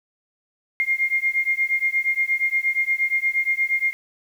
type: beating tone pair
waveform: sine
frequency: 2118 / 2126.5 Hz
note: C7 / C7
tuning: +21 / +27 cents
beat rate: 8.5 Hz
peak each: -22 dBFS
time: 0.8-3.93 s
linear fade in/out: 0 ms
effects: 8-bit